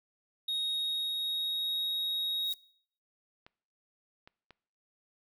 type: tone with pitch glide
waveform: triangle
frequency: 3749 to 3775 Hz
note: A#7 to A#7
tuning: +9 to +21 cents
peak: -29 dBFS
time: 0.48-2.53 s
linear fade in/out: 5 ms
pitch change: +12 cents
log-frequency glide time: 0.61-1.89 s
type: noise with exponential growth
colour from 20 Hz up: violet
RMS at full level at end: -40 dBFS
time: 2.34-2.54 s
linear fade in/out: 2 ms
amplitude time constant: 42 ms
type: clicks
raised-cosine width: 0.3 ms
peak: -35 dBFS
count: 3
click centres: 3.465 / 4.275 / 4.507 s
effects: noise-tail reverb RT60 0.6 s tail -23 dB re dry